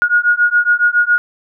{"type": "beating tone pair", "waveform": "sine", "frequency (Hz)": [1437, 1444.2], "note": ["F6", "F#6"], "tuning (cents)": [49, -42], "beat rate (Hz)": 7.2, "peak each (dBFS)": -13, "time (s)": [0.02, 1.18], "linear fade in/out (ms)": 0, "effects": []}